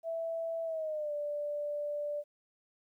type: tone with pitch glide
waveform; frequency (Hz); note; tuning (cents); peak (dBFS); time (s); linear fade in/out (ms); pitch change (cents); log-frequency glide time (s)
sine; 659.3 to 587.4; E5 to D5; 0 to 0; -33; 0.03-2.24; 50; -200; 0.64-1.13
effects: 12-bit